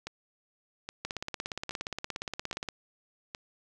two click trains, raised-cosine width 0.2 ms, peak -20 / -17 dBFS, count 5 / 29, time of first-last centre 0.07-3.349 / 1.05-2.687 s, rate 1.22 / 17.1 Hz, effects none

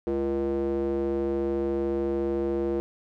square tone with band-pass filter, 68.7 Hz, C#2, 15 cents flat, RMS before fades -27 dBFS, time 0.07-2.8 s, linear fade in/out 0 ms, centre 400 Hz, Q 6.7, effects none

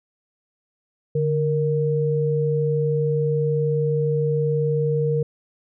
sine tone pair together, 146.84 / 466.2 Hz, D3 / A#4, 0 / 0 cents, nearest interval octave + minor sixth, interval 2000 cents, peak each -21 dBFS, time 1.15-5.23 s, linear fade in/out 5 ms, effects none

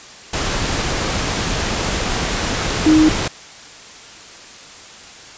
sine tone in noise, 311.5 Hz, D#4, 2 cents sharp, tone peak -8 dBFS, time 2.86-3.09 s, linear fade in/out 5 ms, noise pink, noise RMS -20 dBFS, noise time 0.33-3.28 s, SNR +9 dB, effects white hiss -38 dBFS RMS until 5.37 s + resampled to 16000 Hz

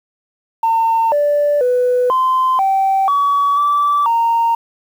sine tone with pitch steps, 907 / 584 / 496.5 / 1035 / 775 / 1134 / 1160 / 924 Hz, A#5 / D5 / B4 / C6 / G5 / C#6 / D6 / A#5, -48 / -10 / +9 / -19 / -20 / +39 / -22 / -16 cents, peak -10 dBFS, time 0.63-4.55 s, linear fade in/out 5 ms, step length 490 ms, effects tanh soft clip ceiling -8 dBFS + 7-bit

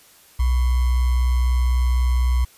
sine tone with sample-and-hold, 62 Hz, B1, 7 cents sharp, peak -15 dBFS, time 0.39-2.45 s, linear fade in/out 10 ms, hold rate 1050 Hz, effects white hiss -51 dBFS RMS until 2.57 s + resampled to 32000 Hz

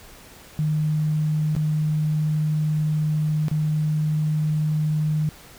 sine tone with dropouts, 153.4 Hz, D#3, 24 cents flat, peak -19 dBFS, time 0.59-5.29 s, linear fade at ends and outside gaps 0 ms, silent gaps 1.551-1.564 / 3.483-3.514 s, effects pink hiss -46 dBFS RMS until 5.58 s

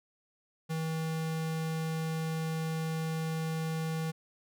square tone, 160.5 Hz, E3, 46 cents flat, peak -32 dBFS, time 0.69-4.12 s, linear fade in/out 20 ms, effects none

